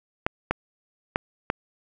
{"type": "clicks", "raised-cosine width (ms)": 0.5, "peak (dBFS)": -7, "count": 4, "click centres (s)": [0.265, 0.51, 1.159, 1.501], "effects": []}